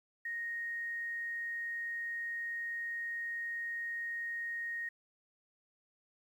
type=tone with quantisation; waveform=sine; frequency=1864.7 Hz; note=A#6; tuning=in tune; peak=-36 dBFS; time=0.25-4.89 s; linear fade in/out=5 ms; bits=11; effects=none